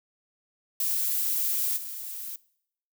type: noise with level steps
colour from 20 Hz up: violet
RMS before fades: -27 / -37 dBFS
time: 0.8-2.36 s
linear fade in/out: 2 ms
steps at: 1.76 s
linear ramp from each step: 20 ms
effects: noise-tail reverb RT60 0.7 s tail -22 dB re dry